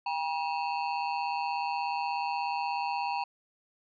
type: ring-modulated tone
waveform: square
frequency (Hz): 880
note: A5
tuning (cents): 0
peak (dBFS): -27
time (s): 0.06-3.24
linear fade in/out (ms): 5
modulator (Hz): 78.3
effects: resampled to 11025 Hz